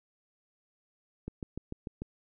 click train, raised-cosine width 3 ms, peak -24 dBFS, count 6, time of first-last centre 1.28-2.02 s, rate 6.76 Hz, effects none

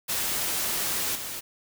white noise with level steps, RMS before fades -28 / -35 dBFS, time 0.08-1.41 s, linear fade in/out 20 ms, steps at 1.15 s, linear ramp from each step 5 ms, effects none

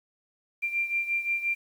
sine beating tone pair, 2372 / 2377.7 Hz, D7 / D7, +17 / +21 cents, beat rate 5.7 Hz, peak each -27 / -32 dBFS, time 0.62-1.55 s, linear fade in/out 20 ms, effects 9-bit

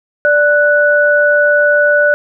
sine tone pair together, 587.3 / 1480 Hz, D5 / F#6, 0 / 0 cents, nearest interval octave + major third, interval 1600 cents, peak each -10 dBFS, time 0.25-2.14 s, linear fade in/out 0 ms, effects none

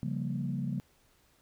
sine chord, G half-diminished seventh, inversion second, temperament equal, 138.59 / 174.61 / 196 / 233.1 Hz, Db3 / F3 / G3 / Bb3, 0 / 0 / 0 / 0 cents, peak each -34 / -37 / -37 / -37 dBFS, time 0.03-0.8 s, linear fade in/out 0 ms, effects tanh soft clip ceiling -22 dBFS + pink hiss -67 dBFS RMS until 1.41 s

